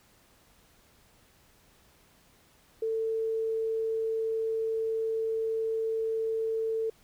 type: tone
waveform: sine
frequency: 446.4 Hz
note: A4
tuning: 25 cents sharp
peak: -27 dBFS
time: 2.82-6.9 s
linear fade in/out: 5 ms
effects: pink hiss -62 dBFS RMS until 7.03 s